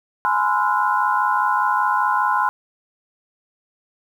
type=tone cluster; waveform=sine; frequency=841 / 968 / 1033 / 1352 / 1446 Hz; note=G#5 / B5 / C6 / E6 / F#6; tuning=+22 / -35 / -22 / +43 / -40 cents; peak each=-22 / -26 / -19 / -27 / -24 dBFS; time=0.25-2.49 s; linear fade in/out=0 ms; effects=8-bit